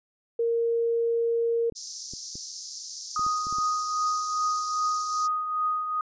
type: tone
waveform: sine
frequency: 464.3 Hz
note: A#4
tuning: 7 cents flat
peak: -22 dBFS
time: 0.39-1.7 s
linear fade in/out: 5 ms
type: clicks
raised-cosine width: 3 ms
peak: -30 dBFS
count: 8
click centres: 1.723 / 2.136 / 2.355 / 3.194 / 3.265 / 3.469 / 3.526 / 3.585 s
type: band-pass noise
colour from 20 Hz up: white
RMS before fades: -39 dBFS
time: 1.75-5.28 s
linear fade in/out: 20 ms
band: 4800 to 6500 Hz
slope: 48 dB/octave
type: tone with tremolo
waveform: sine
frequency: 1244.5 Hz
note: D#6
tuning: in tune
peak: -22 dBFS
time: 3.16-6.01 s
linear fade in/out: 2 ms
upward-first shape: triangle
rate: 2.5 Hz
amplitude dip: 55%
effects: resampled to 16000 Hz